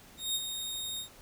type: tone with ADSR envelope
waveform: sawtooth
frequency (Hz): 3711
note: A#7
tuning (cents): -9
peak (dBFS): -25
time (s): 0.17-1.09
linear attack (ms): 180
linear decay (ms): 40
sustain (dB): -7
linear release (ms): 99
effects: pink hiss -55 dBFS RMS until 1.21 s